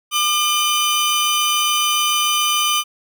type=tone pair together; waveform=sawtooth; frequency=1201 / 3026 Hz; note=D6 / F#7; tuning=+38 / +38 cents; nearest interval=octave + major third; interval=1600 cents; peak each=-15 dBFS; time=0.11-2.84 s; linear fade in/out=50 ms; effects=none